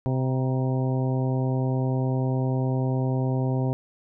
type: harmonic tone with a mistuned harmonic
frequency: 130 Hz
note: C3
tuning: 11 cents flat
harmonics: 1 / 2 / 3 / 4 / 5 / 6 / 7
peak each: -23 / -29 / -33 / -35 / -37 / -39 / -40 dBFS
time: 0.06-3.73 s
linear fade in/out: 0 ms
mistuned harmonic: 7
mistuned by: +50 cents
effects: none